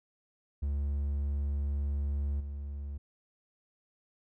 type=tone with level steps; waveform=triangle; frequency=71.1 Hz; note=C#2; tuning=45 cents sharp; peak=-27 / -34 dBFS; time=0.62-2.98 s; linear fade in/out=10 ms; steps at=2.4 s; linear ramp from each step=5 ms; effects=none